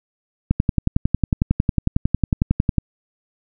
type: click train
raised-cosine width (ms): 5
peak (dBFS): -3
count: 26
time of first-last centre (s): 0.51-2.783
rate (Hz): 11
effects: none